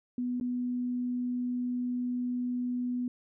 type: tone with dropouts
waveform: sine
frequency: 246.9 Hz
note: B3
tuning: in tune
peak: -29 dBFS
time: 0.18-3.08 s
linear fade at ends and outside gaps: 2 ms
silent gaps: 0.4-0.41 s
effects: none